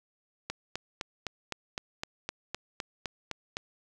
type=click train; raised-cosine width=0.2 ms; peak=-16 dBFS; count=13; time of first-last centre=0.5-3.569 s; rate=3.91 Hz; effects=none